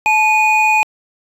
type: tone pair together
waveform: triangle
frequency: 866.4 / 2469 Hz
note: A5 / D#7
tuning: -27 / -14 cents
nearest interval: octave + tritone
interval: 1813 cents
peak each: -11 dBFS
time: 0.06-0.83 s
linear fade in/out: 0 ms
effects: resampled to 32000 Hz